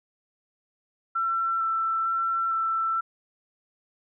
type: tone with vibrato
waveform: sine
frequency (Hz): 1340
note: E6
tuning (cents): +28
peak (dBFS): -23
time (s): 1.15-3.01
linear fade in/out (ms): 10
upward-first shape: square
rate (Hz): 1.1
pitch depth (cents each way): 9
effects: none